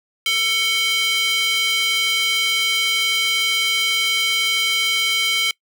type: tone with high-pass filter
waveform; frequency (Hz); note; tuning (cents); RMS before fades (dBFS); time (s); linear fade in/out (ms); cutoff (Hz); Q
square; 446.2; A4; +24; -19; 0.26-5.51; 2; 2700; 5.6
effects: noise-tail reverb RT60 0.1 s tail -23 dB re dry